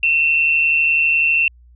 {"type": "tone pair together", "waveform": "sine", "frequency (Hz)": [2562, 2714], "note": ["E7", "E7"], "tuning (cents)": [-50, 50], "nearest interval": "minor second", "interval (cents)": 100, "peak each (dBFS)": [-22, -13], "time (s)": [0.03, 1.48], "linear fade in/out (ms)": 2, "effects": ["added 60 Hz sine -44 dBFS peak until 1.75 s"]}